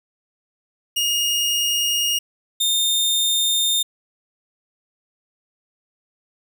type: tone pair in turn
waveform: sawtooth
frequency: 2855 / 3636 Hz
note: F7 / A#7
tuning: +37 / -44 cents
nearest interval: major third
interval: 419 cents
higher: second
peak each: -15 / -14 dBFS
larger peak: second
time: 0.96-2.19 / 2.6-3.83 s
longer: neither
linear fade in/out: 10 ms
effects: none